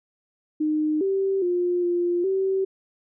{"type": "tone with pitch steps", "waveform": "sine", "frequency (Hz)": [306.7, 388.1, 354.3, 349.7, 383.9], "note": ["D#4", "G4", "F4", "F4", "G4"], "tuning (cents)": [-25, -17, 25, 2, -36], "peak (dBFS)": -20, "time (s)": [0.6, 2.65], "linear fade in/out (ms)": 10, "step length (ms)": 410, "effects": []}